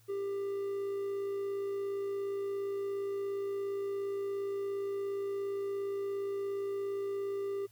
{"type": "tone with amplitude modulation", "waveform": "triangle", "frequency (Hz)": 397.1, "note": "G4", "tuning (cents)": 22, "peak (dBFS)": -30, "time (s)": [0.08, 7.67], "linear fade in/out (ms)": 20, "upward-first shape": "sine", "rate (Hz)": 57.2, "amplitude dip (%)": 25, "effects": ["added 112 Hz sine -62 dBFS peak until 7.71 s", "white hiss -67 dBFS RMS until 7.71 s"]}